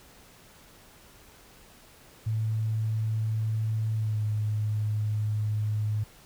sine tone with pitch glide, 110 to 106.5 Hz, A2 to G#2, 0 to +44 cents, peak -25 dBFS, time 2.26-6.04 s, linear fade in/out 10 ms, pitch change -56 cents, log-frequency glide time 3.95-4.22 s, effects pink hiss -54 dBFS RMS until 6.25 s

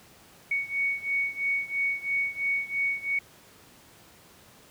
sine beating tone pair, 2228 / 2231 Hz, C#7 / C#7, +8 / +11 cents, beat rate 3 Hz, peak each -28 / -30 dBFS, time 0.51-3.19 s, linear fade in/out 5 ms, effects pink hiss -54 dBFS RMS until 4.7 s + high-pass 80 Hz 12 dB/octave

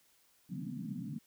pink band-pass noise, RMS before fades -41 dBFS, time 0.49-1.19 s, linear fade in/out 10 ms, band 130 to 280 Hz, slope 96 dB/octave, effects white hiss -69 dBFS RMS until 1.26 s

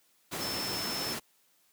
sine tone in noise, 5290 Hz, E8, 5 cents sharp, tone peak -35 dBFS, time 0.4-1.15 s, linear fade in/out 20 ms, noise pink, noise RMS -35 dBFS, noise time 0.31-1.2 s, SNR -3 dB, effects white hiss -68 dBFS RMS until 1.72 s + high-pass 150 Hz 12 dB/octave

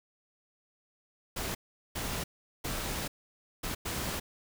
pink noise bursts at uneven times, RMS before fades -35 dBFS, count 5, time 1.36-1.55 / 1.95-2.24 / 2.64-3.08 / 3.63-3.75 / 3.85-4.2 s, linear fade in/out 10 ms, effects none

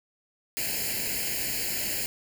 white noise with comb filter, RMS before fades -30 dBFS, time 0.57-2.06 s, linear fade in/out 0 ms, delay 0.42 ms, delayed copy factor +1, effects none

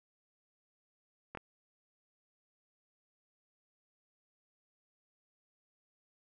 clicks, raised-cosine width 0.5 ms, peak -27 dBFS, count 2, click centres 1.35 / 1.373 s, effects none

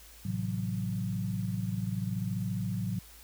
sine chord, F# half-diminished seventh, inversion first, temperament equal, 110 / 130.81 / 164.81 / 185 Hz, A2 / C3 / E3 / F#3, 0 / 0 / 0 / 0 cents, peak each -34 / -38 / -39 / -34 dBFS, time 0.25-2.99 s, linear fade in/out 5 ms, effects added 55 Hz sine -54 dBFS peak until 3.23 s + white hiss -54 dBFS RMS until 3.23 s

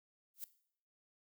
violet noise with exponential growth, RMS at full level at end -39 dBFS, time 0.34-0.44 s, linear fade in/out 1 ms, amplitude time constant 20 ms, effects noise-tail reverb RT60 0.6 s tail -17 dB re dry

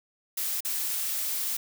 blue noise with dropouts, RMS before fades -30 dBFS, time 0.37-1.57 s, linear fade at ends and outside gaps 5 ms, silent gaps 0.606-0.648 s, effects none

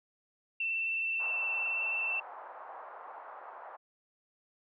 sine tone with vibrato, 2678 Hz, E7, 27 cents sharp, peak -30 dBFS, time 0.6-2.2 s, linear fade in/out 5 ms, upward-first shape square, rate 19 Hz, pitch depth 16 cents each way
pink band-pass noise, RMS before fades -47 dBFS, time 1.19-3.77 s, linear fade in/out 20 ms, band 700 to 1200 Hz, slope 24 dB/octave
effects none

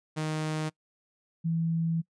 sawtooth / sine tone pair in turn, 155.56 / 164.81 Hz, D#3 / E3, 0 / 0 cents, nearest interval minor second, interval 100 cents, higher second, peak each -25 dBFS, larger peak neither, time 0.16-0.7 / 1.44-2.02 s, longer second, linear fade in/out 20 ms, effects noise-tail reverb RT60 0.1 s tail -24 dB re dry + resampled to 22050 Hz

